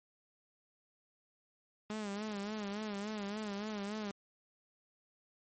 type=tone with vibrato; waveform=sawtooth; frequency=207.7 Hz; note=G#3; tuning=in tune; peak=-34 dBFS; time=1.9-4.11 s; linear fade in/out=0 ms; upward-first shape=sine; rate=3.5 Hz; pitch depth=80 cents each way; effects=MP3 32 kbps